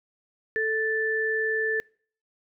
sine tone pair together, 439.8 / 1759.2 Hz, A4 / A6, -1 / -1 cents, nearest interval 2 octaves, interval 2400 cents, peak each -27 / -25 dBFS, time 0.56-1.8 s, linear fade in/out 0 ms, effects noise-tail reverb RT60 0.5 s tail -26 dB re dry

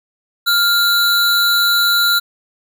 square tone pair together, 1400 / 3948 Hz, F6 / B7, +4 / -1 cents, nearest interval octave + tritone, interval 1795 cents, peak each -15 / -15 dBFS, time 0.46-2.2 s, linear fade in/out 20 ms, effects none

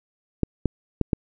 clicks, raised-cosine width 3 ms, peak -7 dBFS, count 4, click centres 0.433 / 0.657 / 1.013 / 1.132 s, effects none

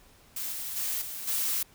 blue noise with level steps, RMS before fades -34 / -36 / -31 / -38 / -29 dBFS, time 0.36-1.63 s, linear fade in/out 5 ms, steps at 0.52 / 0.76 / 1.01 / 1.27 s, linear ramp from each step 10 ms, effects pink hiss -58 dBFS RMS until 1.74 s

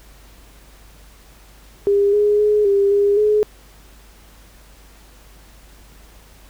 sine tone with pitch steps, 402.6 / 415.3 / 420.1 / 398.6 / 404.8 / 422.6 Hz, G4 / G#4 / G#4 / G4 / G#4 / G#4, +46 / 0 / +20 / +29 / -44 / +30 cents, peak -12 dBFS, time 1.87-3.43 s, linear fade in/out 0 ms, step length 260 ms, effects added 50 Hz sine -45 dBFS peak until 6.49 s + pink hiss -49 dBFS RMS until 6.49 s

